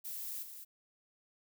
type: noise with echo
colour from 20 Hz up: violet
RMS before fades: -42 dBFS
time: 0.04-0.44 s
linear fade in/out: 20 ms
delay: 210 ms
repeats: 1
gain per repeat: -7 dB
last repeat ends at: 0.65 s
effects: none